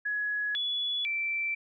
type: tone with pitch steps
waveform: sine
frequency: 1681 / 3412 / 2337 Hz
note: G#6 / G#7 / D7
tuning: +20 / +46 / -9 cents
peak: -28 dBFS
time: 0.05-1.55 s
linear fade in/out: 10 ms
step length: 500 ms
effects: none